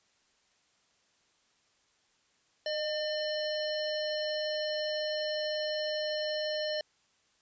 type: harmonic tone with a mistuned harmonic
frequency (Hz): 601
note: D5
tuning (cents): +40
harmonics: 1 / 3 / 5 / 7 / 9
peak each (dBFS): -32 / -41 / -41 / -39 / -43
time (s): 2.66-6.81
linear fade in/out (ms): 2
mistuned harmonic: 1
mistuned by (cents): +30
effects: white hiss -70 dBFS RMS until 7.41 s + resampled to 16000 Hz